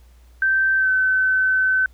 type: tone with pitch glide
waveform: sine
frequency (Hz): 1556 to 1524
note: G6 to G6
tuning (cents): -13 to -49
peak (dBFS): -15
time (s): 0.42-1.86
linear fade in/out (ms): 2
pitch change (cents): -36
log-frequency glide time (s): 0.77-0.9
effects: added 60 Hz sine -46 dBFS peak until 1.93 s + pink hiss -60 dBFS RMS until 1.93 s